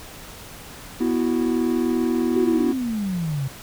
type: chord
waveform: triangle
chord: B suspended fourth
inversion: none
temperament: equal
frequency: 246.9 / 329.6 / 370 Hz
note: B3 / E4 / F#4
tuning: 0 / 0 / 0 cents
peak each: -20 / -21 / -24 dBFS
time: 1-2.73 s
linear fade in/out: 10 ms
type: exponential sweep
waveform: sine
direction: down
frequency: 385.9 to 130.81 Hz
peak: -22 dBFS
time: 2.36-3.48 s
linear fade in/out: 5 ms
effects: pink hiss -40 dBFS RMS until 3.62 s